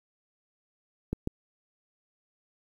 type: clicks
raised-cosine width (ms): 3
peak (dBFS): -16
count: 2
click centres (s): 1.13 / 1.274
effects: 9-bit